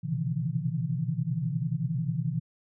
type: tone cluster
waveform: sine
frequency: 120 / 127.7 / 137 / 157.8 / 168.9 Hz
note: B2 / C3 / C#3 / D#3 / E3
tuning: -49 / -42 / -20 / +25 / +42 cents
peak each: -35 / -36 / -33 / -32 / -32 dBFS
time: 0.03-2.4 s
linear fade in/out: 20 ms
effects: none